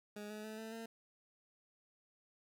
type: tone with pitch steps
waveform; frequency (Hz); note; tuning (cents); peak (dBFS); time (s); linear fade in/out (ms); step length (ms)
20% pulse; 208.2 / 212.7 / 217.3 / 222 / 226.8; G#3 / G#3 / A3 / A3 / A#3; +5 / +42 / -21 / +16 / -47; -40; 0.16-0.86; 5; 140
effects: none